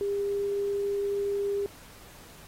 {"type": "tone", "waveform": "sine", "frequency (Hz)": 402.1, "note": "G4", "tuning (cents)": 44, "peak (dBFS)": -26, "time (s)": [0.01, 1.66], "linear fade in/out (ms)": 0, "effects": ["pink hiss -51 dBFS RMS until 2.47 s", "AAC 48 kbps"]}